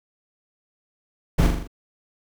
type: noise with echo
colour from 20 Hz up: brown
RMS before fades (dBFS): -17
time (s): 1.38-1.47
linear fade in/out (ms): 10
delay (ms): 41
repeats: 5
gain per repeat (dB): -4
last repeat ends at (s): 1.675
effects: none